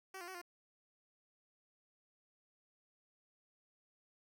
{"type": "tone with pitch steps", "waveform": "10% pulse", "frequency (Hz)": [381, 348.5, 376.3, 350.4], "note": ["G4", "F4", "F#4", "F4"], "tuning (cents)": [-49, -4, 29, 6], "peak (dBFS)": -38, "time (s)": [0.14, 0.416], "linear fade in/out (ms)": 5, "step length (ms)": 69, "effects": []}